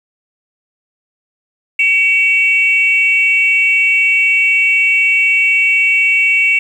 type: tone pair together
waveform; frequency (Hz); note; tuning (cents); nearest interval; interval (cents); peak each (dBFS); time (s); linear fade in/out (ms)
sine; 2264 / 2700; C#7 / E7; +36 / +41; minor third; 305; -11; 1.79-6.59; 5
effects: tanh soft clip ceiling -1 dBFS + 7-bit